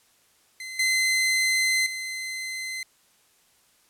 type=tone with level steps; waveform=sawtooth; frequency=2058 Hz; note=C7; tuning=29 cents flat; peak=-31 / -17 / -27 dBFS; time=0.6-2.83 s; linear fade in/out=2 ms; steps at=0.79 / 1.86 s; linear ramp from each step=5 ms; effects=white hiss -62 dBFS RMS until 3.89 s + low-pass 12000 Hz 12 dB/octave